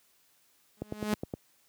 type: tone with exponential growth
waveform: sawtooth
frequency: 211.2 Hz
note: G#3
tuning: 29 cents sharp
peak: -22 dBFS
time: 0.77-1.14 s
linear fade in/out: 0 ms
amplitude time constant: 79 ms
type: click train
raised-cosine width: 2 ms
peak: -20 dBFS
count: 6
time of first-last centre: 0.82-1.338 s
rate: 9.65 Hz
effects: white hiss -67 dBFS RMS until 1.68 s + high-pass 80 Hz 12 dB/octave